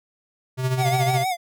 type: tone with tremolo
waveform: square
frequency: 129.1 Hz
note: C3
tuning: 23 cents flat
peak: -19 dBFS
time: 0.57-1.25 s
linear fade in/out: 50 ms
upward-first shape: sine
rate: 14 Hz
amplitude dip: 55%
type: tone with vibrato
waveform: square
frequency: 725 Hz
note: F#5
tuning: 35 cents flat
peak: -22 dBFS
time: 0.77-1.37 s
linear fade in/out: 50 ms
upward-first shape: sine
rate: 6.4 Hz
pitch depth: 85 cents each way
effects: none